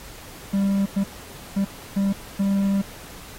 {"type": "tone bursts at uneven times", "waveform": "triangle", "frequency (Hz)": 197.2, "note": "G3", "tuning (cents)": 11, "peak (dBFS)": -16, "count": 5, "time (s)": [[0.53, 0.86], [0.96, 1.04], [1.56, 1.65], [1.96, 2.13], [2.39, 2.82]], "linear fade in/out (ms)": 10, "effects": ["pink hiss -42 dBFS RMS until 3.38 s", "AAC 48 kbps"]}